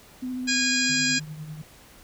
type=tone with vibrato; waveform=sine; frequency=253.6 Hz; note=B3; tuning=46 cents sharp; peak=-28 dBFS; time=0.22-1.19 s; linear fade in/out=10 ms; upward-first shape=triangle; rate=14 Hz; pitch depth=23 cents each way
type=harmonic tone; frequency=819 Hz; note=G#5; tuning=24 cents flat; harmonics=2 / 3 / 4 / 5 / 6 / 7 / 8 / 9; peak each=-27 / -28 / -33 / -31 / -28 / -36 / -36 / -29 dBFS; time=0.47-1.2 s; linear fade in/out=20 ms
type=tone with tremolo; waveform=sine; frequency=153.9 Hz; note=D#3; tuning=19 cents flat; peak=-32 dBFS; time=0.89-1.62 s; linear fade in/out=5 ms; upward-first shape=triangle; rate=10 Hz; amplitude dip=60%
effects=pink hiss -51 dBFS RMS until 2.03 s